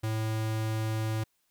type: tone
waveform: square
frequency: 110 Hz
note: A2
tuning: in tune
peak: -29 dBFS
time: 0.03-1.24 s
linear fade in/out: 10 ms
effects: white hiss -74 dBFS RMS until 1.5 s